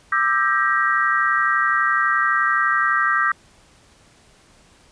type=chord; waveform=sine; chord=E half-diminished seventh; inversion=third; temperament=just; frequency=1186.7 / 1318.5 / 1582.2 / 1898.7 Hz; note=D6 / E6 / G6 / Bb6; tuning=+18 / 0 / +16 / +31 cents; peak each=-21 / -22 / -21 / -22 dBFS; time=0.12-3.32 s; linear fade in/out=5 ms; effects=pink hiss -53 dBFS RMS until 4.91 s + resampled to 22050 Hz